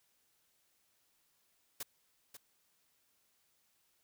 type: noise with echo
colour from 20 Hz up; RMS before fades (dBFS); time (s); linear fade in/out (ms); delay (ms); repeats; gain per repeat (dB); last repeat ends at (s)
white; -41; 1.8-1.83; 5; 540; 1; -10; 2.37
effects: white hiss -75 dBFS RMS until 4.03 s